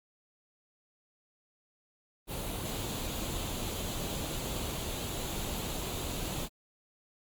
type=noise with comb filter; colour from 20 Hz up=pink; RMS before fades=-36 dBFS; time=2.27-6.49 s; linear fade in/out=50 ms; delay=0.28 ms; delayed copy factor=+0.5; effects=Opus 32 kbps